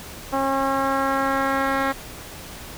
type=tone with low-pass filter sweep; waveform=10% pulse; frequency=271 Hz; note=C#4; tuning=39 cents flat; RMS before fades=-22 dBFS; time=0.32-1.93 s; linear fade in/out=20 ms; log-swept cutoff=1000 to 2300 Hz; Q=1.4; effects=pink hiss -38 dBFS RMS until 2.77 s